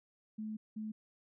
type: tone bursts at uneven times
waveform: sine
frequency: 216.1 Hz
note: A3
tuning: 31 cents flat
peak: -38 dBFS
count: 2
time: 0.38-0.57 / 0.76-0.92 s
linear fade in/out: 10 ms
effects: none